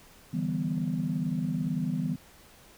sine chord, E minor seventh, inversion third, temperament equal, 146.83 / 164.81 / 196 / 246.9 Hz, D3 / E3 / G3 / B3, 0 / 0 / 0 / 0 cents, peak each -35 / -30 / -33 / -32 dBFS, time 0.33-2.16 s, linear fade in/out 10 ms, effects tanh soft clip ceiling -18 dBFS + pink hiss -55 dBFS RMS until 2.77 s

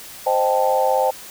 sine chord, A half-diminished seventh, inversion first, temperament equal, 523.3 / 622.3 / 784 / 880 Hz, C5 / Eb5 / G5 / A5, 0 / 0 / 0 / 0 cents, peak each -19 / -23 / -20 / -22 dBFS, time 0.26-1.11 s, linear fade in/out 10 ms, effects white hiss -38 dBFS RMS until 1.3 s

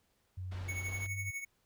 sine tone with pitch glide, 92.1 to 99.28 Hz, F#2 to G2, -7 to +22 cents, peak -38 dBFS, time 0.37-1.31 s, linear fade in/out 10 ms, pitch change +129 cents, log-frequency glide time 0.78-1.12 s
pink low-pass noise, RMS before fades -50 dBFS, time 0.51-1.07 s, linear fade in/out 10 ms, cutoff 3600 Hz, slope 12 dB/octave
square tone with tremolo, 2217 Hz, C#7, in tune, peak -36 dBFS, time 0.68-1.45 s, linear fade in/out 10 ms, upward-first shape triangle, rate 12 Hz, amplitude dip 75%
effects pink hiss -75 dBFS RMS until 1.65 s

